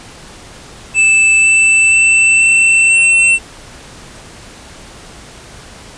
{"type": "tone with pitch steps", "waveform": "square", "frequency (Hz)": [2637, 2652, 2668, 2683, 2699], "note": ["E7", "E7", "E7", "E7", "E7"], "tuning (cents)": [0, 10, 20, 30, 40], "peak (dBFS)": -7, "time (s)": [0.94, 3.39], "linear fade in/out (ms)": 50, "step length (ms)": 490, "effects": ["pink hiss -35 dBFS RMS until 5.97 s", "resampled to 22050 Hz"]}